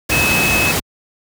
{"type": "tone in noise", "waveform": "sine", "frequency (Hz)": 2579, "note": "E7", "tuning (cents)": -39, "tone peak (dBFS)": -15, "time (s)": [0.11, 0.72], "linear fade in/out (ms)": 10, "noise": "pink", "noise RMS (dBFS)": -17, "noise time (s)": [0.09, 0.8], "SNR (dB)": -1, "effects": ["high-pass 60 Hz 12 dB/octave"]}